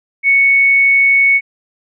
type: tone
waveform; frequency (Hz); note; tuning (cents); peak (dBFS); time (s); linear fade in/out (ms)
sine; 2217; C#7; 0; -7; 0.23-1.41; 50
effects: none